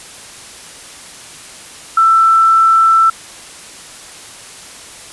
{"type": "tone", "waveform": "sine", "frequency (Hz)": 1331, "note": "E6", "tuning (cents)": 16, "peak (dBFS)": -6, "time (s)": [1.97, 3.1], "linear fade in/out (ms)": 5, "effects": ["white hiss -34 dBFS RMS until 5.12 s", "resampled to 24000 Hz"]}